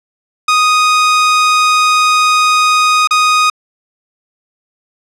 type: tone with dropouts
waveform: sawtooth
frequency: 1244.5 Hz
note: D#6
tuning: in tune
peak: -4 dBFS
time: 0.48-3.5 s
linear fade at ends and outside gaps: 5 ms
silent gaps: 3.074-3.108 s
effects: low-pass 7000 Hz 12 dB/octave